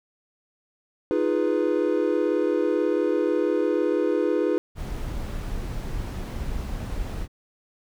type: chord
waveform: triangle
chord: F half-diminished seventh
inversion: third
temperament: equal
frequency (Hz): 311.1 / 349.2 / 415.3 / 493.9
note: Eb4 / F4 / Ab4 / Cb5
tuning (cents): 0 / 0 / 0 / 0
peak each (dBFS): -24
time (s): 1.11-4.58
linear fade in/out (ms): 0
type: noise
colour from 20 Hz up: brown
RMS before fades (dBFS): -30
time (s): 4.75-7.28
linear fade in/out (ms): 50
effects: none